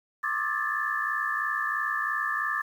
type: tone cluster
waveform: sine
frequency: 1083 / 1189 / 1289 / 1696 / 1759 Hz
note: C#6 / D6 / E6 / G#6 / A6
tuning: -41 / +21 / -39 / +36 / -1 cents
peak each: -36 / -31 / -37 / -35 / -29 dBFS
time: 0.23-2.62 s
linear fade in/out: 10 ms
effects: 9-bit